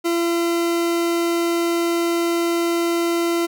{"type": "tone", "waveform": "40% pulse", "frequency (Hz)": 340, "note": "F4", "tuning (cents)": -46, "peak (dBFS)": -17, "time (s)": [0.04, 3.47], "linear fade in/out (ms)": 20, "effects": []}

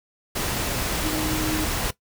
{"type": "tone in noise", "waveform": "sine", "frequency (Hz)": 311.2, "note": "D#4", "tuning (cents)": 0, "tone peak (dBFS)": -26, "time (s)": [1.03, 1.65], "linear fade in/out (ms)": 10, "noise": "pink", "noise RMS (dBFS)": -26, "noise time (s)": [0.35, 1.91], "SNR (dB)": -3, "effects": ["noise-tail reverb RT60 0.1 s tail -17 dB re dry"]}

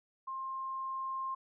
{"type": "tone with level ramp", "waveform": "sine", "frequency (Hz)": 1060, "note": "C6", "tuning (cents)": 22, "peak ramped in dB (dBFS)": [-37, -34], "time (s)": [0.27, 1.35], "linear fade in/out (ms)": 10, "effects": []}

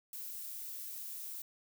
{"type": "noise", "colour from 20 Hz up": "violet", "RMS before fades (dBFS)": -44, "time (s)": [0.13, 1.42], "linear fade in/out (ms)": 2, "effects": []}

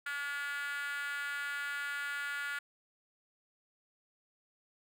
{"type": "tone with high-pass filter", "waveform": "5% pulse", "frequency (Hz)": 285.7, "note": "D4", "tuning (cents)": -48, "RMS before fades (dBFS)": -38, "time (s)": [0.06, 2.59], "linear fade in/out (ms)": 5, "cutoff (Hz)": 1500, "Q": 8.1, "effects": []}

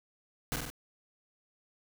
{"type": "noise with echo", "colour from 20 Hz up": "pink", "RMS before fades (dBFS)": -33, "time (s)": [0.52, 0.56], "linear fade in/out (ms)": 0, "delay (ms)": 47, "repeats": 3, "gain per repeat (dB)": -3, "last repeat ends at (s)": 0.701, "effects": []}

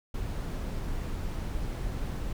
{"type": "noise", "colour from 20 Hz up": "brown", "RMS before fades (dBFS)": -33, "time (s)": [0.14, 2.33], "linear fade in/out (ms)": 5, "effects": []}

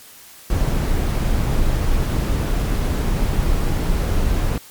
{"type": "noise", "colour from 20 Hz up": "brown", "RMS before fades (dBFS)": -18, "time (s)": [0.5, 4.58], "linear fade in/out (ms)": 2, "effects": ["white hiss -43 dBFS RMS until 4.7 s", "MP3 96 kbps"]}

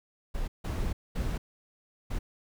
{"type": "noise bursts at uneven times", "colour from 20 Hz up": "brown", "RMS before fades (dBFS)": -31, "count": 4, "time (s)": [[0.34, 0.48], [0.64, 0.93], [1.15, 1.38], [2.1, 2.19]], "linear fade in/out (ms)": 10, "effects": []}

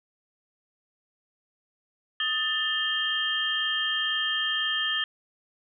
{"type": "tone cluster", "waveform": "sine", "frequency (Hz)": [1256, 1770, 2845, 3171], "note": ["D#6", "A6", "F7", "G7"], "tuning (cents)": [16, 10, 31, 19], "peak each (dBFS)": [-36, -29, -34, -27], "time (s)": [2.2, 5.04], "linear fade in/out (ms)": 2, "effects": []}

